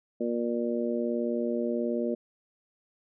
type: harmonic tone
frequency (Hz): 118.6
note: A#2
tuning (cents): +30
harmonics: 2 / 3 / 4 / 5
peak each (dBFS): -30 / -32 / -33 / -34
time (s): 0.2-2.15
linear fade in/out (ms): 10
effects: none